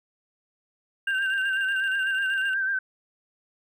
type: tone with tremolo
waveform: triangle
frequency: 2794 Hz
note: F7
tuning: in tune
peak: -30 dBFS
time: 1.07-2.54 s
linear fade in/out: 5 ms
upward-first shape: square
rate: 13 Hz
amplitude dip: 55%
type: tone with vibrato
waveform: sine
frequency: 1563 Hz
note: G6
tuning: 6 cents flat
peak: -23 dBFS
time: 1.07-2.79 s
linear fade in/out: 5 ms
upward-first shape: sine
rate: 8.1 Hz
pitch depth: 47 cents each way
effects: none